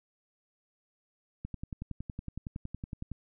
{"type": "click train", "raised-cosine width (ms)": 5, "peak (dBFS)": -25, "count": 19, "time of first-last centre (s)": [1.45, 3.117], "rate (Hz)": 10.8, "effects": []}